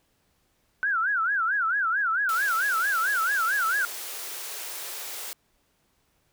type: tone with vibrato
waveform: sine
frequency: 1479 Hz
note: F#6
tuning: 1 cent flat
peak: -22 dBFS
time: 0.83-3.85 s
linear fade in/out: 0 ms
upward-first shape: sine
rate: 4.5 Hz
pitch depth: 220 cents each way
type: high-pass noise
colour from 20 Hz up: white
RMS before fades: -36 dBFS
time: 2.29-5.33 s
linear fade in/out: 0 ms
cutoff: 340 Hz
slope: 48 dB/octave
effects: pink hiss -69 dBFS RMS until 6.32 s